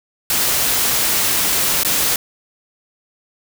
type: noise with dropouts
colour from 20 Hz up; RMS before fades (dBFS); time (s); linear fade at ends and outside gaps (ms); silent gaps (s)
white; -17; 0.3-2.16; 2; 1.834-1.848
effects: none